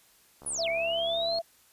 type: click train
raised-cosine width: 1 ms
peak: -34 dBFS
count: 69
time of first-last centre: 0.42-1.387 s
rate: 70.3 Hz
type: linear two-way sweep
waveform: sine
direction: down then up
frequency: 10548 to 2158 to 4344 Hz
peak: -30 dBFS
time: 0.46-1.39 s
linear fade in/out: 5 ms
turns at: 0.68 s
type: tone with pitch glide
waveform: sine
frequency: 665 to 670 Hz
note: E5 to E5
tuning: +15 to +28 cents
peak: -28 dBFS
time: 0.58-1.42 s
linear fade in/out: 20 ms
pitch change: +13 cents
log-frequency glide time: 0.78-1.06 s
effects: white hiss -61 dBFS RMS until 1.72 s + resampled to 32000 Hz